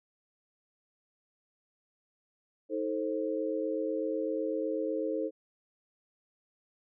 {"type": "chord", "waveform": "sine", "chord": "A diminished", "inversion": "second", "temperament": "just", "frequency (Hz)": [316.8, 440, 528], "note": ["Eb4", "A4", "C5"], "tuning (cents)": [31, 0, 16], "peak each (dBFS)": -34, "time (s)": [2.69, 5.31], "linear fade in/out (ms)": 50, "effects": []}